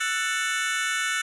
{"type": "chord", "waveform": "sawtooth", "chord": "F# minor seventh", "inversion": "third", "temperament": "just", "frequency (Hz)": [1332, 1480, 1776, 2220], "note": ["E6", "F#6", "A6", "C#7"], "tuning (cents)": [18, 0, 16, 2], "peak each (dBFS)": [-28, -24, -26, -27], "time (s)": [0, 1.22], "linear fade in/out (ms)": 10, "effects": ["resampled to 24000 Hz"]}